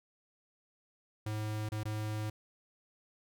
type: tone with dropouts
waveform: square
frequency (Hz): 107.3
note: A2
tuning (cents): -43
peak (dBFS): -35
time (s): 1.26-2.3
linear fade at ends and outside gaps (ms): 5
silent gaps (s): 1.69-1.719 / 1.834-1.853
effects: none

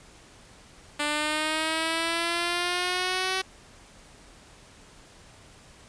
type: linear sweep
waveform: 5% pulse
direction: up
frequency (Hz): 293.7 to 380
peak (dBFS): -14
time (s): 0.99-3.42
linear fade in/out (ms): 10
effects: pink hiss -52 dBFS RMS until 5.88 s + resampled to 22050 Hz

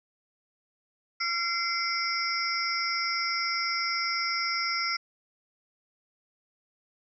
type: tone cluster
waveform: sine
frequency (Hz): 1364 / 2072 / 2276 / 5010 / 5460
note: F6 / C7 / C#7 / D#8 / F8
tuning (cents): -41 / -17 / +45 / +11 / -40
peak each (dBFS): -32 / -31 / -39 / -34 / -33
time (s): 1.2-4.97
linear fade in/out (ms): 10
effects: none

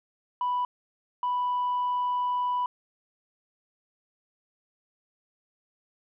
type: tone pair in turn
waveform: sine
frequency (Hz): 987.8 / 987.8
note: B5 / B5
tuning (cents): 0 / 0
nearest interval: unison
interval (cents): 0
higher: neither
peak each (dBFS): -23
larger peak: neither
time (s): 0.41-0.65 / 1.23-2.66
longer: second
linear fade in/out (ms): 2
effects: tanh soft clip ceiling -22 dBFS

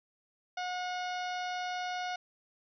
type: harmonic tone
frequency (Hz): 725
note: F#5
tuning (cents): -35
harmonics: 1 / 2 / 3 / 4 / 5 / 6 / 7 / 8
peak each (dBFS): -35 / -41 / -45 / -47 / -49 / -51 / -52 / -53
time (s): 0.57-2.16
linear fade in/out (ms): 5
effects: none

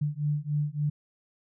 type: beating tone pair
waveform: sine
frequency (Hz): 146.3 / 149.8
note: D3 / D3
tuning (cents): -6 / +35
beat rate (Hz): 3.5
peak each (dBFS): -29 / -29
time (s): 0.01-0.9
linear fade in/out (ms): 10
effects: none

